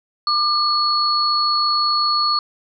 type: tone pair together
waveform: sine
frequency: 1199 / 4373 Hz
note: D6 / C#8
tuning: +36 / -24 cents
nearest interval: octave + minor seventh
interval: 2240 cents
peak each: -18 / -18 dBFS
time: 0.27-2.39 s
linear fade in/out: 2 ms
effects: none